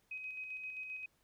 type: tone with tremolo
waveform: sine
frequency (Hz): 2525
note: D#7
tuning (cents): +25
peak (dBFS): -40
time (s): 0.11-1.06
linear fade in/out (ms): 5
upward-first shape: square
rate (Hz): 7.6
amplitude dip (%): 35
effects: pink hiss -75 dBFS RMS until 1.23 s